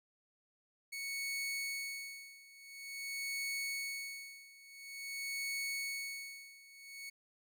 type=tone with tremolo; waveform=sawtooth; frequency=2217 Hz; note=C#7; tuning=in tune; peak=-33 dBFS; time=0.92-7.1 s; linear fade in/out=10 ms; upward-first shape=sine; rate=0.48 Hz; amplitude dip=90%; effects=none